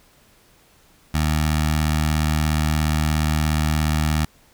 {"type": "tone with notch filter", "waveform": "15% pulse", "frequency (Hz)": 77, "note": "D#2", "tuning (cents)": -17, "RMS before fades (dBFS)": -20, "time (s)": [1.14, 4.25], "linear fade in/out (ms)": 5, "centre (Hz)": 420, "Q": 0.63, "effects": ["pink hiss -55 dBFS RMS until 4.53 s"]}